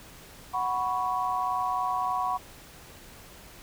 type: chord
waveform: sine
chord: F# suspended fourth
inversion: none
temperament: just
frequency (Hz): 740 / 986.7 / 1110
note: F#5 / B5 / C#6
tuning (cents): 0 / -2 / +2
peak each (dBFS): -30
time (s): 0.53-2.38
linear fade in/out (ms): 20
effects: pink hiss -49 dBFS RMS until 3.62 s